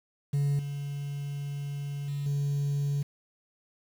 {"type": "tone with level steps", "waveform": "sine", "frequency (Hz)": 142.2, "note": "C#3", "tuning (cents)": 45, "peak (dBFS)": [-21, -31, -29, -24], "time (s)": [0.33, 3.03], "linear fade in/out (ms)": 10, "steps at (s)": [0.59, 2.08, 2.26], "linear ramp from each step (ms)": 2, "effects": ["tanh soft clip ceiling -23 dBFS", "8-bit"]}